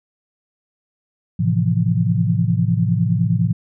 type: chord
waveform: sine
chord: F major seventh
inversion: first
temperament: equal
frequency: 110 / 130.81 / 164.81 / 174.61 Hz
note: A2 / C3 / E3 / F3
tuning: 0 / 0 / 0 / 0 cents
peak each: -19 / -22 / -20 / -20 dBFS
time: 1.39-3.53 s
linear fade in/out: 10 ms
effects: none